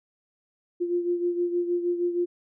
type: beating tone pair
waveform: sine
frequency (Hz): 349.1 / 355.5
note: F4 / F4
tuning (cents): -1 / +31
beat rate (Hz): 6.4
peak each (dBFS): -24 / -31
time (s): 0.8-2.26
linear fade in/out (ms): 20
effects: none